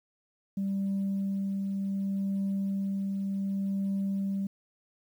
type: tone with tremolo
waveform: sine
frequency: 196 Hz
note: G3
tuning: in tune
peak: -25 dBFS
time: 0.57-4.47 s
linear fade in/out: 5 ms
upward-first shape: triangle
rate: 0.67 Hz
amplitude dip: 30%
effects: tanh soft clip ceiling -25 dBFS + 10-bit